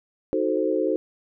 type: chord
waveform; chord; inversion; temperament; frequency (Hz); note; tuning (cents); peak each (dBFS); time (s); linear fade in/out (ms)
sine; D# diminished seventh; none; equal with one note detuned; 312.4 / 370 / 440 / 523.3; D#4 / F#4 / A4 / C5; +7 / 0 / 0 / 0; -26; 0.33-0.96; 0
effects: none